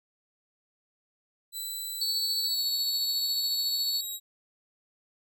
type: tone with pitch glide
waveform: 10% pulse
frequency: 3991 to 3828 Hz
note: B7 to A#7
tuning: +17 to +45 cents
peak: -27 dBFS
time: 1.52-4.2 s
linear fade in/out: 50 ms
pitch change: -72 cents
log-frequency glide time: 2.39-2.64 s
type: tone with tremolo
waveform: sine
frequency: 4439 Hz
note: C#8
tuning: 2 cents sharp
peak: -25 dBFS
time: 2.01-4.01 s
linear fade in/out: 5 ms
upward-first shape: triangle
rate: 14 Hz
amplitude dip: 40%
effects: none